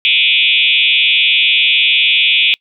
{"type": "tone with frequency modulation", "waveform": "sine", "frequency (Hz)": 2951, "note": "F#7", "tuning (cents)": -5, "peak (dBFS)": -8, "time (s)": [0.05, 2.54], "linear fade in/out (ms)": 0, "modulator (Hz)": 139, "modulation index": 4.5, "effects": ["noise-tail reverb RT60 0.1 s tail -26 dB re dry"]}